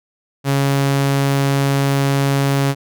sawtooth tone, 138.59 Hz, C#3, in tune, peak -10 dBFS, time 0.44-2.75 s, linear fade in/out 50 ms, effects none

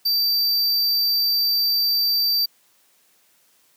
square tone, 4658 Hz, D8, 15 cents flat, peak -18 dBFS, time 0.05-2.46 s, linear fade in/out 10 ms, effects white hiss -60 dBFS RMS until 3.76 s + high-pass 150 Hz 12 dB/octave

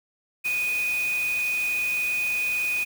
sine tone in noise, 2482 Hz, D#7, 5 cents flat, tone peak -23 dBFS, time 0.44-2.85 s, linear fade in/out 20 ms, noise white, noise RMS -37 dBFS, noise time 0.44-2.85 s, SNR +11 dB, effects none

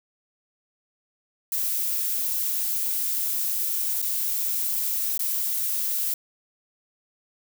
violet noise with dropouts, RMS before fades -26 dBFS, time 1.52-6.14 s, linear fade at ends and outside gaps 2 ms, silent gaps 4.018-4.025 / 5.177-5.193 s, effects none

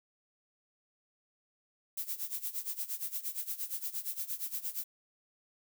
violet noise with tremolo, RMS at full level -35 dBFS, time 1.97-4.84 s, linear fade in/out 5 ms, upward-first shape sine, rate 8.6 Hz, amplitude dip 85%, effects none

